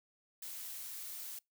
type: noise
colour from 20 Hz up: blue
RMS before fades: -45 dBFS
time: 0.42-1.39 s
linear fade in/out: 5 ms
effects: noise-tail reverb RT60 0.2 s tail -26 dB re dry